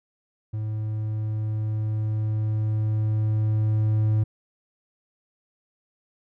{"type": "tone with level ramp", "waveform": "triangle", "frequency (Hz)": 108, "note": "A2", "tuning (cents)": -32, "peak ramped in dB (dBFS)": [-24, -16], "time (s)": [0.53, 4.24], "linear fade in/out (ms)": 10, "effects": []}